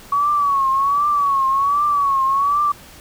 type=tone with vibrato; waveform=sine; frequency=1123 Hz; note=C#6; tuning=22 cents sharp; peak=-14 dBFS; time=0.12-2.72 s; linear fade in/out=5 ms; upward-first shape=triangle; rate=1.3 Hz; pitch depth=100 cents each way; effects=pink hiss -42 dBFS RMS until 3 s